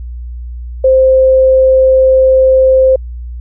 sine tone, 523.3 Hz, C5, in tune, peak -4 dBFS, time 0.84-2.96 s, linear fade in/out 5 ms, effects added 60 Hz sine -21 dBFS peak until 3.4 s

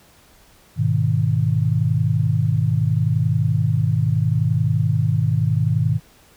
sine chord, G# minor, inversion none, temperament just, 103.83 / 124.59 / 155.74 Hz, G#2 / B2 / D#3, 0 / +16 / +2 cents, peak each -20 dBFS, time 0.76-6 s, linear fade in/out 50 ms, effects pink hiss -52 dBFS RMS until 6.36 s

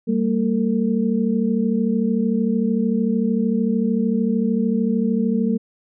sine tone cluster, 195.5 / 228.8 / 453.6 Hz, G3 / A#3 / A#4, -4 / -32 / -47 cents, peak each -21 / -19 / -26 dBFS, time 0.07-5.58 s, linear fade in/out 20 ms, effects none

